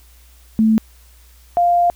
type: tone pair in turn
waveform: sine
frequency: 220 / 698.5 Hz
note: A3 / F5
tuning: 0 / 0 cents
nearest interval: octave + minor sixth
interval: 2000 cents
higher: second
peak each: -10 / -11 dBFS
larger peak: first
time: 0.59-0.78 / 1.57-1.9 s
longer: second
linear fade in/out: 0 ms
effects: added 60 Hz sine -45 dBFS peak until 1.95 s + white hiss -52 dBFS RMS until 1.95 s